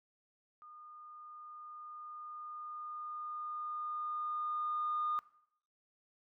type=tone with level ramp; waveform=sine; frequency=1220 Hz; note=D#6; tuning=34 cents flat; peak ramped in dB=-52 to -31 dBFS; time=0.62-5.19 s; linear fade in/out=0 ms; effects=noise-tail reverb RT60 0.7 s tail -19 dB re dry + tanh soft clip ceiling -27 dBFS